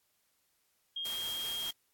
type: tone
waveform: sine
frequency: 3234 Hz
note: G#7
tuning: 47 cents flat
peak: -35 dBFS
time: 0.96-1.71 s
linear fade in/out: 5 ms
type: noise with tremolo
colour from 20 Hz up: white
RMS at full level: -42 dBFS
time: 1.05-1.71 s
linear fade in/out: 5 ms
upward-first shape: triangle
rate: 5.2 Hz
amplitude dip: 25%
effects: white hiss -75 dBFS RMS until 1.93 s + AAC 64 kbps